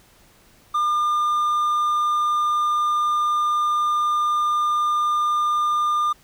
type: tone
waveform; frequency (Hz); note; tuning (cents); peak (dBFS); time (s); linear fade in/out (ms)
triangle; 1204; D6; +43; -16; 0.74-6.13; 10
effects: pink hiss -54 dBFS RMS until 6.23 s